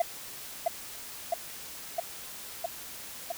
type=tone with echo; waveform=sine; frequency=683 Hz; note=F5; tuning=39 cents flat; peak=-18 dBFS; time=0-0.02 s; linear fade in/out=5 ms; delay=660 ms; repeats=5; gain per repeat=-2 dB; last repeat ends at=3.32 s; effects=tanh soft clip ceiling -20 dBFS + white hiss -43 dBFS RMS until 3.37 s